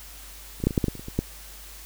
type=clicks; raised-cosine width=3 ms; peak=-30 / -12 / -6 / -18 / -7 / -9 / -12 / -25 / -25 / -22 / -9 dBFS; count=11; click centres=0.602 / 0.639 / 0.67 / 0.708 / 0.778 / 0.842 / 0.883 / 0.953 / 0.995 / 1.084 / 1.19 s; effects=added 50 Hz sine -45 dBFS peak until 1.85 s + white hiss -45 dBFS RMS until 1.85 s